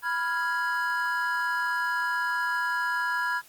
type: chord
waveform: triangle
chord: F diminished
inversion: second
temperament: equal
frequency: 987.8 / 1396.9 / 1661.2 Hz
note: Cb6 / F6 / Ab6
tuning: 0 / 0 / 0 cents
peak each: -28 / -29 / -27 dBFS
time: 0.02-3.42 s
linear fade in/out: 50 ms
effects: white hiss -54 dBFS RMS until 3.48 s + Opus 32 kbps